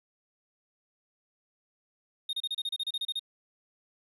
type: tone bursts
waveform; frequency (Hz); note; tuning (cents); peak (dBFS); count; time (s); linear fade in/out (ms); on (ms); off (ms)
triangle; 3700; A#7; -14; -28; 13; 2.29-3.195; 5; 41; 31
effects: resampled to 32000 Hz + 11-bit